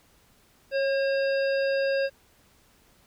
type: harmonic tone with a mistuned harmonic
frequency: 539 Hz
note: C#5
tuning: 49 cents flat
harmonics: 1 / 3 / 5 / 7 / 9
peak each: -23 / -32 / -37 / -46 / -40 dBFS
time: 0.71-2.1 s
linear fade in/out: 50 ms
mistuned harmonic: 1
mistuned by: +26 cents
effects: pink hiss -61 dBFS RMS until 3.06 s